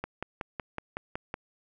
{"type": "click train", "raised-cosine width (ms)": 0.5, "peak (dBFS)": -18, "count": 8, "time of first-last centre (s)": [0.04, 1.341], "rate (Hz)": 5.38, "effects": []}